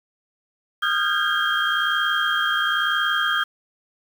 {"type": "tone cluster", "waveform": "sine", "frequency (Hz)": [1231, 1387, 1565, 1626, 3214], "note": ["D#6", "F6", "G6", "G#6", "G7"], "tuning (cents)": [-19, -12, -3, -37, 43], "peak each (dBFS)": -25, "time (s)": [0.82, 3.44], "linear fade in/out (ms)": 10, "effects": ["tanh soft clip ceiling -8 dBFS", "7-bit"]}